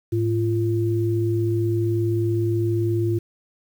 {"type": "tone pair together", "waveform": "sine", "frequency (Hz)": [108.29, 343.8], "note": ["A2", "F4"], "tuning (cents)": [-27, -27], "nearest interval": "octave + minor sixth", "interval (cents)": 2000, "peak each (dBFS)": [-21, -22], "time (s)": [0.12, 3.19], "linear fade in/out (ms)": 10, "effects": ["8-bit"]}